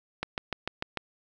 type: click train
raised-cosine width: 0.3 ms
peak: -14 dBFS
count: 6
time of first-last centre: 0.23-0.973 s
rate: 6.73 Hz
effects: none